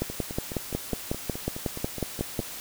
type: two click trains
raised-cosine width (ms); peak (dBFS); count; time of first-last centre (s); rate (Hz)
2; -13 / -21; 14 / 12; 0.02-2.392 / 0.1-2.401; 5.48 / 4.78
effects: white hiss -39 dBFS RMS until 2.6 s